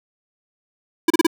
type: tone bursts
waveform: square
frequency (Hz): 329.6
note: E4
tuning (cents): 0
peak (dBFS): -12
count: 4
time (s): 1.08-1.268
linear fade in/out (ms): 5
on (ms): 23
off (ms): 32
effects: none